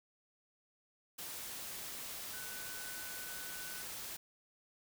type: tone in noise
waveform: sine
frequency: 1499 Hz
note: F#6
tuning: 22 cents sharp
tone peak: -50 dBFS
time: 2.33-3.83 s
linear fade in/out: 10 ms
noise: white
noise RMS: -45 dBFS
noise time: 1.18-4.17 s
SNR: -8 dB
effects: none